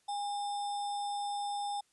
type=tone with sample-and-hold; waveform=sine; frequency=815 Hz; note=G#5; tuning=33 cents flat; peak=-33 dBFS; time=0.08-1.81 s; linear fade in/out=10 ms; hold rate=4410 Hz; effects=white hiss -72 dBFS RMS until 1.92 s + resampled to 24000 Hz